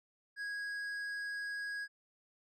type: tone with tanh clipping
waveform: sine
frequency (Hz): 1652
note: G#6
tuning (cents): -10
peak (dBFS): -39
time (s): 0.36-1.88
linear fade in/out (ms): 50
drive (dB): 8
effects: none